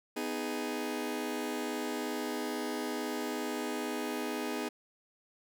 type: chord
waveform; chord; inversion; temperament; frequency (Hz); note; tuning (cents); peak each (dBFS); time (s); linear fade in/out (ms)
sawtooth; G# minor; first; just; 249.2 / 311.5 / 415.3; B3 / D#4 / G#4; +16 / +2 / 0; -34; 0.16-4.69; 10
effects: none

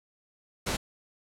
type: noise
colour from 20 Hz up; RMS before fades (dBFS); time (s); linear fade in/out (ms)
pink; -30; 0.66-0.77; 10
effects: low-pass 10000 Hz 12 dB/octave

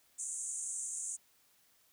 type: band-pass noise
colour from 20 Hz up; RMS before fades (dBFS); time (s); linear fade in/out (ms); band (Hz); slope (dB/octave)
white; -40; 0.18-1.17; 20; 6500 to 9300; 96
effects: white hiss -69 dBFS RMS until 1.92 s

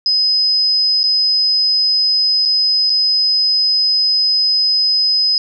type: tone with dropouts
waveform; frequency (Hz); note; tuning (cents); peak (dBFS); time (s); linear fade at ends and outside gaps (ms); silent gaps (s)
sine; 5040; D#8; +21; -11; 0.06-5.38; 1; 1.032-1.039 / 2.453-2.457 / 2.897-2.901
effects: none

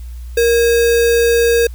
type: tone with sample-and-hold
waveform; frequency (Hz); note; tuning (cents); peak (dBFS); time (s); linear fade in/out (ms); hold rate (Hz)
sine; 468; A#4; +7; -9; 0.37-1.67; 5; 2100
effects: added 60 Hz sine -26 dBFS peak until 1.74 s + white hiss -49 dBFS RMS until 1.74 s

